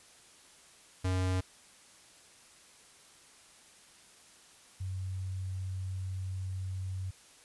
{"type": "tone pair in turn", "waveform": ["square", "sine"], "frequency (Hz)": [92.5, 94.01], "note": ["F#2", "F#2"], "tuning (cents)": [0, 28], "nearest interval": "unison", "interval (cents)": 28, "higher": "second", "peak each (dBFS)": [-29, -34], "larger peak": "first", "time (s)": [[1.04, 1.41], [4.8, 7.11]], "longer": "second", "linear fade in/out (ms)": 10, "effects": ["white hiss -58 dBFS RMS until 7.44 s", "resampled to 24000 Hz"]}